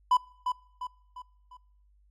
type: tone with echo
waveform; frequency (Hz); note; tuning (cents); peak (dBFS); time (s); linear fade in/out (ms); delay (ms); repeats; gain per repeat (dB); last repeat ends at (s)
triangle; 998; B5; +18; -17; 0.11-0.17; 5; 350; 4; -7; 1.57
effects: noise-tail reverb RT60 0.7 s tail -24 dB re dry + added 50 Hz sine -60 dBFS peak until 2.1 s